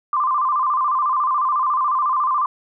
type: tone with vibrato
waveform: sine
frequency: 1108.7 Hz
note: C#6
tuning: in tune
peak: -16 dBFS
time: 0.13-2.46 s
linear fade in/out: 2 ms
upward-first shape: square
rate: 14 Hz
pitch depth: 110 cents each way
effects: none